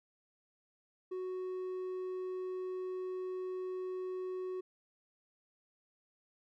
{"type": "tone with hard clipping", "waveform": "sine", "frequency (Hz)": 370, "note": "F#4", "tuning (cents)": 0, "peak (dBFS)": -38, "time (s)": [1.11, 4.61], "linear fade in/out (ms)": 10, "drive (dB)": 3, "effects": []}